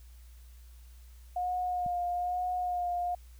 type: tone with vibrato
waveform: sine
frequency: 716 Hz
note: F5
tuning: 43 cents sharp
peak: -29 dBFS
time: 1.36-3.15 s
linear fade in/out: 5 ms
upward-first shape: sine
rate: 1.1 Hz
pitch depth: 24 cents each way
type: click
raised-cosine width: 5 ms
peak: -30 dBFS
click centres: 1.863 s
effects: added 60 Hz sine -49 dBFS peak until 3.39 s + white hiss -64 dBFS RMS until 3.39 s